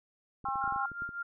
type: clicks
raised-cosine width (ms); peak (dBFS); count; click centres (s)
3; -35; 10; 0.443 / 0.486 / 0.557 / 0.641 / 0.677 / 0.724 / 0.761 / 0.917 / 1.021 / 1.091
type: harmonic tone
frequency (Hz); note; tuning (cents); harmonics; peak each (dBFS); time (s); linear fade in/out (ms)
268.2; C4; +43; 3 / 4 / 5; -34 / -35 / -36; 0.45-0.86; 5
type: tone with tremolo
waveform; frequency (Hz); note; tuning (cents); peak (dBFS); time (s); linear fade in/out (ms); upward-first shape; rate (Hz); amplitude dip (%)
sine; 1396.9; F6; 0; -32; 0.61-1.23; 10; triangle; 5.4; 80
effects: none